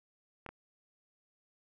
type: clicks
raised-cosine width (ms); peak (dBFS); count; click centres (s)
0.5; -29; 2; 0.463 / 0.49
effects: none